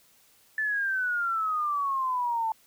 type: exponential sweep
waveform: sine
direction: down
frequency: 1760 to 880 Hz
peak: -25 dBFS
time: 0.58-2.52 s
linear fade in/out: 2 ms
effects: white hiss -61 dBFS RMS until 2.66 s